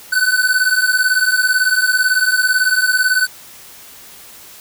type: beating tone pair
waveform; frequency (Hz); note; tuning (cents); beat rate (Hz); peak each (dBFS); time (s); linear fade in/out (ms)
square; 1498 / 1516; F#6 / F#6; +21 / +42; 18; -16; 0.12-3.27; 10
effects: white hiss -39 dBFS RMS until 4.6 s